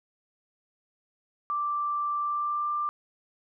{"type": "tone with pitch glide", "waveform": "sine", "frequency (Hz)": [1174.7, 1186.3], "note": ["D6", "D6"], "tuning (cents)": [0, 17], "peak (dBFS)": -26, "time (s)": [1.5, 2.89], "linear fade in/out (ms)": 0, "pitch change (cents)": 17, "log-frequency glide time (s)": [2.2, 2.69], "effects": []}